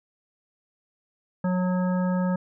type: harmonic tone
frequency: 182.4 Hz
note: F#3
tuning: 24 cents flat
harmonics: 1 / 3 / 5 / 7 / 9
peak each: -22 / -31 / -35 / -39 / -41 dBFS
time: 1.44-2.36 s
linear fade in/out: 5 ms
effects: none